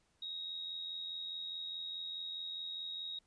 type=tone with amplitude modulation; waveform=sine; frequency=3774 Hz; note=A#7; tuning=21 cents sharp; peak=-38 dBFS; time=0.22-3.19 s; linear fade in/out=5 ms; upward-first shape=sine; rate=84.8 Hz; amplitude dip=45%; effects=pink hiss -75 dBFS RMS until 3.26 s + resampled to 22050 Hz